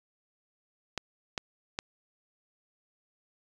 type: clicks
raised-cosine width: 0.2 ms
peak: -14 dBFS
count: 3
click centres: 0.977 / 1.378 / 1.789 s
effects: resampled to 22050 Hz